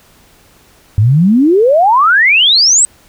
sine exponential sweep, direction up, 98 to 8300 Hz, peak -5 dBFS, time 0.98-2.85 s, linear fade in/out 0 ms, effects pink hiss -46 dBFS RMS until 3.08 s

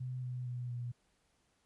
sine tone with pitch steps, 127.2 / 125.16 / 123.15 / 121.18 Hz, C3 / B2 / B2 / B2, -48 / +24 / -5 / -32 cents, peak -37 dBFS, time 0-0.92 s, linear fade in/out 10 ms, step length 230 ms, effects pink hiss -75 dBFS RMS until 1.65 s + resampled to 24000 Hz

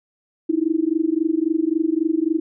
sine tone with amplitude modulation, 321.7 Hz, E4, 42 cents flat, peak -13 dBFS, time 0.49-2.4 s, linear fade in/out 10 ms, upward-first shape sine, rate 23.7 Hz, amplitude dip 95%, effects none

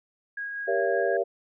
sine tone with tremolo, 1643 Hz, G#6, 19 cents flat, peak -30 dBFS, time 0.37-1.17 s, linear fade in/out 5 ms, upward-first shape sine, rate 5.3 Hz, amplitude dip 25%
sine chord, G diminished seventh, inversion none, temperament just, 392 / 470.4 / 564.5 / 677.4 Hz, G4 / Bb4 / Db5 / Fb5, 0 / +16 / +31 / +47 cents, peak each -28 dBFS, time 0.67-1.24 s, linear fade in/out 20 ms
effects none

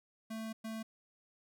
square tone bursts at uneven times, 222 Hz, A3, 16 cents sharp, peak -40 dBFS, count 2, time 0.3-0.53 / 0.64-0.83 s, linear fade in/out 10 ms, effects none

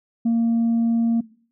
sine tone, 230.9 Hz, A#3, 16 cents flat, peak -14 dBFS, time 0.25-1.21 s, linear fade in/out 10 ms, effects noise-tail reverb RT60 0.5 s tail -22 dB re dry + tanh soft clip ceiling -15 dBFS

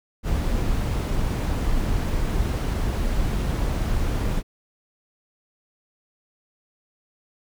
brown noise, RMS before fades -23 dBFS, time 0.23-4.43 s, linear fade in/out 50 ms, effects none

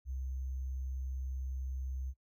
sine tone with sample-and-hold, 65.41 Hz, C2, in tune, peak -36 dBFS, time 0.05-2.14 s, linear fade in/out 50 ms, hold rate 6300 Hz, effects noise-tail reverb RT60 0.1 s tail -19 dB re dry

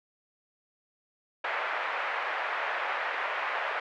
white band-pass noise, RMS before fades -32 dBFS, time 1.44-3.8 s, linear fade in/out 5 ms, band 550 to 2100 Hz, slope 24 dB/octave, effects none

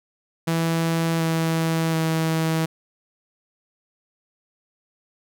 sawtooth tone with pitch steps, 164.81 / 163.01 / 161.23 Hz, E3 / E3 / E3, 0 / -19 / -38 cents, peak -16 dBFS, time 0.47-2.66 s, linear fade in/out 10 ms, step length 730 ms, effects none

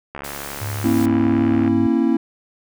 click train, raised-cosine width 0.5 ms, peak -15 dBFS, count 109, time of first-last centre 0.15-1.678 s, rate 70.7 Hz
white noise, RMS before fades -34 dBFS, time 0.24-1.06 s, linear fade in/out 5 ms
sine tone with vibrato, 102.3 Hz, G#2, 26 cents flat, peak -24 dBFS, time 0.61-1.87 s, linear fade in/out 5 ms, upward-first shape sine, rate 15 Hz, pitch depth 20 cents each way
triangle chord, A# diminished, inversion none, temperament equal with one note detuned, 233.1 / 271.3 / 329.6 Hz, A#3 / C#4 / E4, 0 / -37 / 0 cents, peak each -17 dBFS, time 0.84-2.17 s, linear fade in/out 5 ms
effects none

